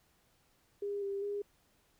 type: tone with pitch steps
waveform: sine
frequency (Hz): 405.2 / 396.7 / 407.4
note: G#4 / G4 / G#4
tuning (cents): -43 / +21 / -33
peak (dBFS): -34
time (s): 0.82-1.42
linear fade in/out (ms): 5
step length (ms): 200
effects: pink hiss -71 dBFS RMS until 1.99 s